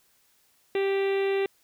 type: harmonic tone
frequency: 392 Hz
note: G4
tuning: in tune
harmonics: 1 / 2 / 3 / 4 / 5 / 6 / 7 / 8 / 9 / 10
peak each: -23 / -37 / -44 / -44 / -38 / -40 / -40 / -50 / -46 / -50 dBFS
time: 0.75-1.46 s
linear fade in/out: 2 ms
effects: white hiss -65 dBFS RMS until 1.63 s